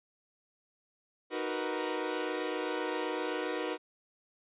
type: chord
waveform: sawtooth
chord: B major seventh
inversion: first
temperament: equal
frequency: 311.1 / 370 / 466.2 / 493.9 Hz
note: D#4 / F#4 / A#4 / B4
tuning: 0 / 0 / 0 / 0 cents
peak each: -34 dBFS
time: 1.3-3.78 s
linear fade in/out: 50 ms
effects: resampled to 8000 Hz